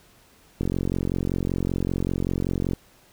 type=click train; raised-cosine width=3 ms; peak=-12 dBFS; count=97; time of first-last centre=0.61-2.734 s; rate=45.2 Hz; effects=pink hiss -56 dBFS RMS until 3.12 s